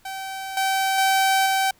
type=tone with level steps; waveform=sawtooth; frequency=771 Hz; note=G5; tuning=29 cents flat; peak=-26 / -16 / -13 / -15 dBFS; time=0.05-1.71 s; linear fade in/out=5 ms; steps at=0.57 / 0.98 / 1.46 s; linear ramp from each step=2 ms; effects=pink hiss -58 dBFS RMS until 1.79 s